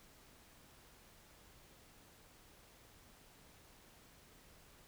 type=silence; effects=pink hiss -63 dBFS RMS until 4.87 s